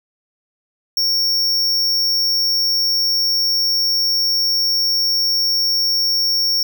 square tone, 5500 Hz, F8, 27 cents flat, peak -15 dBFS, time 0.97-6.63 s, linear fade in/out 2 ms, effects 8-bit

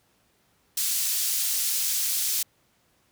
pink high-pass noise, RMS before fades -26 dBFS, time 0.77-2.43 s, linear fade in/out 5 ms, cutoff 5500 Hz, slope 12 dB/octave, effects pink hiss -66 dBFS RMS until 3.11 s + high-pass 60 Hz 12 dB/octave

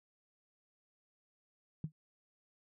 sine tone with exponential decay, 155.56 Hz, D#3, in tune, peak -31 dBFS, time 1.84-1.92 s, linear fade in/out 2 ms, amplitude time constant 16 ms, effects none

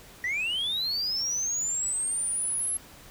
sine linear sweep, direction up, 1895 to 11140 Hz, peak -24 dBFS, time 0.24-2.77 s, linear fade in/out 2 ms, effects tanh soft clip ceiling -25 dBFS + pink hiss -50 dBFS RMS until 3.1 s

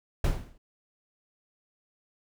brown noise with exponential decay, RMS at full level -20 dBFS, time 0.24-0.58 s, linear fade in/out 5 ms, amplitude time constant 73 ms, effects none

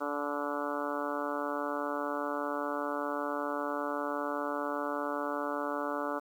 harmonic tone, 145.1 Hz, D3, 21 cents flat, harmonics 2 / 3 / 4 / 5 / 6 / 7 / 8 / 9 / 10, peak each -38 / -41 / -37 / -44 / -41 / -42 / -40 / -41 / -43 dBFS, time 0-6.2 s, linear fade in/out 20 ms, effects 10-bit

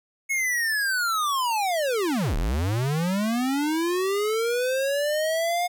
square linear two-way sweep, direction down then up, 2200 to 32.43 to 717 Hz, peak -23 dBFS, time 0.29-5.68 s, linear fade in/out 20 ms, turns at 2.36 s, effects none

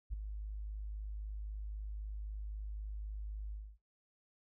sine tone with ADSR envelope, 51.91 Hz, G#1, in tune, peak -31 dBFS, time 0.1-3.78 s, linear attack 33 ms, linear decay 4 ms, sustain -8 dB, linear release 260 ms, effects noise-tail reverb RT60 0.2 s tail -24 dB re dry + tanh soft clip ceiling -30 dBFS

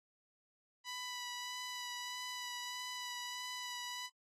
10% pulse tone with vibrato, 987.8 Hz, B5, in tune, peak -33 dBFS, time 0.84-4.1 s, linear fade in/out 50 ms, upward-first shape sine, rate 1.6 Hz, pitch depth 14 cents each way, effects AAC 32 kbps

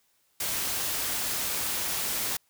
white noise, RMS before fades -30 dBFS, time 0.4-2.37 s, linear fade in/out 5 ms, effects white hiss -69 dBFS RMS until 2.49 s

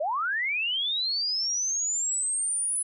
sine linear sweep, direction up, 554.4 to 10120 Hz, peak -25 dBFS, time 0-2.83 s, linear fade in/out 10 ms, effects none

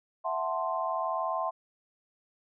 sine chord, F# half-diminished seventh, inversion third, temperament equal, 659.3 / 740 / 880 / 1046.5 Hz, E5 / F#5 / A5 / C6, 0 / 0 / 0 / 0 cents, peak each -33 / -35 / -37 / -32 dBFS, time 0.24-1.51 s, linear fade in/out 20 ms, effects none

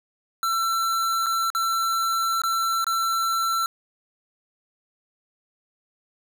square tone with dropouts, 1345 Hz, E6, 34 cents sharp, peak -22 dBFS, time 0.43-3.66 s, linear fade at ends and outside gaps 1 ms, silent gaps 1.261-1.266 / 1.502-1.549 / 2.418-2.436 / 2.844-2.867 s, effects none

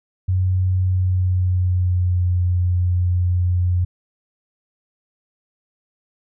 sine tone with pitch glide, 92.5 to 89.4 Hz, F#2 to F2, 0 to +41 cents, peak -15 dBFS, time 0.28-3.85 s, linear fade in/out 10 ms, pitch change -59 cents, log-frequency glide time 0.85-2.37 s, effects none

